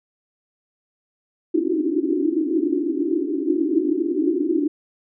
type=band-pass noise; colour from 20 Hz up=pink; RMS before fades=-21 dBFS; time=1.54-4.68 s; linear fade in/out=10 ms; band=280 to 370 Hz; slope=96 dB/octave; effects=none